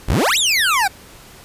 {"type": "exponential two-way sweep", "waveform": "25% pulse", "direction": "up then down", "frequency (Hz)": [38.89, 3929, 735], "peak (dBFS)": -10, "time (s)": [0.08, 0.88], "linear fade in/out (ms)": 10, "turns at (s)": 0.38, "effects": ["pink hiss -42 dBFS RMS until 1.44 s", "resampled to 32000 Hz"]}